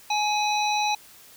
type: harmonic tone with a mistuned harmonic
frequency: 840 Hz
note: G#5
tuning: 19 cents sharp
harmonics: 1 / 3 / 5 / 7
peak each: -23 / -29 / -29 / -35 dBFS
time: 0.1-0.95 s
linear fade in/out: 5 ms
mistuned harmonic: 5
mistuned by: -100 cents
effects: white hiss -50 dBFS RMS until 1.36 s